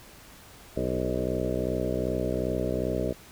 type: harmonic tone with a mistuned harmonic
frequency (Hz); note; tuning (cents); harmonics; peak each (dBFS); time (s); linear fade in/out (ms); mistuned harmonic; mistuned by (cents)
62.6; B1; +24; 1 / 2 / 3 / 4 / 5 / 6 / 7 / 8 / 9 / 10; -35 / -35 / -35 / -35 / -35 / -35 / -35 / -35 / -35 / -35; 0.76-3.13; 10; 6; +35
effects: pink hiss -50 dBFS RMS until 3.31 s